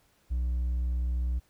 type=tone with hard clipping; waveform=sine; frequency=61.74 Hz; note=B1; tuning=in tune; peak=-27 dBFS; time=0.3-1.4 s; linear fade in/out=20 ms; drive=2 dB; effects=pink hiss -67 dBFS RMS until 1.49 s